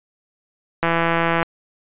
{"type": "click train", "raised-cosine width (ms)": 0.5, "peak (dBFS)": -4, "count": 101, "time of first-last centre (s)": [0.83, 1.429], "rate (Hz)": 167, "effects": ["resampled to 8000 Hz"]}